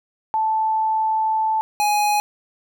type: tone pair in turn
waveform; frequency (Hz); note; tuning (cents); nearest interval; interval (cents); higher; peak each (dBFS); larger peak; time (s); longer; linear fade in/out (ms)
sine / square; 877 / 833.3; A5 / G#5; -6 / +6; minor second; 88; first; -17; neither; 0.34-1.61 / 1.8-2.2; first; 0
effects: none